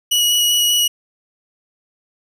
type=tone with vibrato; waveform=sawtooth; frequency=2920 Hz; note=F#7; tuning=24 cents flat; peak=-10 dBFS; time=0.11-0.88 s; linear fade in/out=10 ms; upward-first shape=square; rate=5.1 Hz; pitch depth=8 cents each way; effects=none